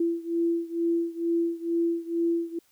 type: beating tone pair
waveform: sine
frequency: 336.2 / 338.4 Hz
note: E4 / E4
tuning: +34 / +45 cents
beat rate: 2.2 Hz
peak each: -26 / -28 dBFS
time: 0-2.59 s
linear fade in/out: 5 ms
effects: white hiss -65 dBFS RMS until 2.71 s